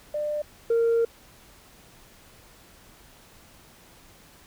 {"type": "tone pair in turn", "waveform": "sine", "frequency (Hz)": [597, 462.2], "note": ["D5", "A#4"], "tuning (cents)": [28, -15], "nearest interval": "major third", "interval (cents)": 443, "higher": "first", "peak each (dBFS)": [-25, -17], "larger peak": "second", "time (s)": [[0.14, 0.42], [0.7, 1.05]], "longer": "second", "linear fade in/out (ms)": 5, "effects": ["tanh soft clip ceiling -17 dBFS", "pink hiss -53 dBFS RMS until 4.46 s"]}